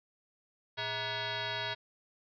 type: tone with frequency modulation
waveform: sine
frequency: 1174.7 Hz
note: D6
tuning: in tune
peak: -33 dBFS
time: 0.77-1.75 s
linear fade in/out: 20 ms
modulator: 530 Hz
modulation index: 5.8
effects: none